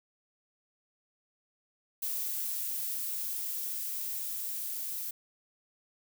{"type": "noise with level ramp", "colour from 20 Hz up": "violet", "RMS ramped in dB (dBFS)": [-34, -37], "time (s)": [2.02, 5.11], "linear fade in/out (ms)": 5, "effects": []}